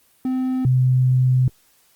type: tone pair in turn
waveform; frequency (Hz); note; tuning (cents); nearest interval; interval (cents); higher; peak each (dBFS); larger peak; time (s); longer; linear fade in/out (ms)
triangle / sine; 257.7 / 128; C4 / C3; -26 / -38; octave; 1212; first; -17 / -13; second; 0.25-0.65 / 0.65-1.48; second; 2
effects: white hiss -58 dBFS RMS until 1.95 s + Opus 24 kbps